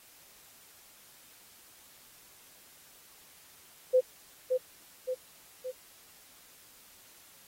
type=tone with echo; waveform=sine; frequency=510 Hz; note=C5; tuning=44 cents flat; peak=-19 dBFS; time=3.93-4.01 s; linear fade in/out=20 ms; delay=570 ms; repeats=3; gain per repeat=-5 dB; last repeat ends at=5.72 s; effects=white hiss -57 dBFS RMS until 7.47 s + AAC 48 kbps